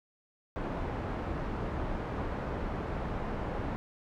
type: low-pass noise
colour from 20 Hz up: pink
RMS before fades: -35 dBFS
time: 0.56-3.76 s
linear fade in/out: 0 ms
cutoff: 1200 Hz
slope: 12 dB/octave
effects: none